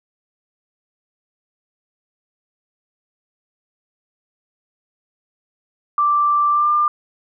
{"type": "tone with pitch glide", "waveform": "sine", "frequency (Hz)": [1174.7, 1196.6], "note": ["D6", "D6"], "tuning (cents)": [0, 32], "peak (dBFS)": -13, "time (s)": [5.98, 6.88], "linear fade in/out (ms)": 2, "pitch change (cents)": 32, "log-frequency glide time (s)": [6.51, 6.7], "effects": []}